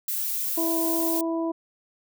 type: noise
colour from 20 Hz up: violet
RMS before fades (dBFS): -28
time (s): 0.08-1.21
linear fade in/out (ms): 2
type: harmonic tone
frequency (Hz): 329.6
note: E4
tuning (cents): 0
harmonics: 1 / 2 / 3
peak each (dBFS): -25 / -31 / -35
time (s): 0.57-1.52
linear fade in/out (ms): 10
effects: none